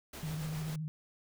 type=noise with tremolo; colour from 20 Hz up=pink; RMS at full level=-45 dBFS; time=0.13-0.76 s; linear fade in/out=5 ms; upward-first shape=sine; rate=7.3 Hz; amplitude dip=30%
type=tone with vibrato; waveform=sine; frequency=155.56 Hz; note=D#3; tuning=in tune; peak=-35 dBFS; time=0.23-0.88 s; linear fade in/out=0 ms; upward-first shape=sine; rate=14 Hz; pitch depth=52 cents each way
effects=none